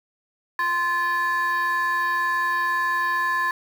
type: tone pair together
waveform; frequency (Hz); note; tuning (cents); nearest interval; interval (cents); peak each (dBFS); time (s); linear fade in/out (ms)
sine; 1040.8 / 1734; C6 / A6; -9 / -26; major sixth; 883; -21; 0.59-3.51; 2
effects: tanh soft clip ceiling -17 dBFS + 7-bit